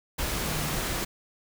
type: tone in noise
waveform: sine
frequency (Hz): 152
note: D#3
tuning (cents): -40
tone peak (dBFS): -34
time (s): 0.45-0.8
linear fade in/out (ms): 10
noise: pink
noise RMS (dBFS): -30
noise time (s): 0.18-1.05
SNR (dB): -7
effects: none